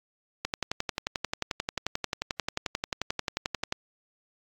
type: click train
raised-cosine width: 0.2 ms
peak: -11 dBFS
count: 38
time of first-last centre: 0.45-3.724 s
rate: 11.3 Hz
effects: AAC 64 kbps